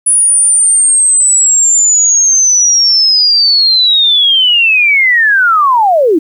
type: linear sweep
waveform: sine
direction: down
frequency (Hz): 9860 to 290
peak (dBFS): -5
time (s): 0.06-6.19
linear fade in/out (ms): 10
effects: 7-bit